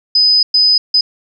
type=tone bursts at uneven times; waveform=sine; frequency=5010 Hz; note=D#8; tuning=11 cents sharp; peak=-7 dBFS; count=3; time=0.15-0.43 / 0.54-0.78 / 0.94-1.01 s; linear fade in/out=5 ms; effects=none